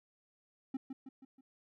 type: tone with echo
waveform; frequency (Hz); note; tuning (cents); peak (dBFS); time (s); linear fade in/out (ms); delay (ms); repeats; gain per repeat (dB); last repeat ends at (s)
triangle; 265.1; C4; +23; -32; 0.74-0.77; 5; 160; 4; -6; 1.41
effects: none